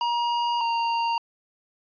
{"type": "tone pair in turn", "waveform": "square", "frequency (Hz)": [949, 928.4], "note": ["A#5", "A#5"], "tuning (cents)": [31, -7], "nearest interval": "unison", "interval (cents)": 38, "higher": "first", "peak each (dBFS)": -23, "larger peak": "neither", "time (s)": [[0.01, 0.61], [0.61, 1.18]], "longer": "first", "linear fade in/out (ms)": 2, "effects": ["resampled to 11025 Hz"]}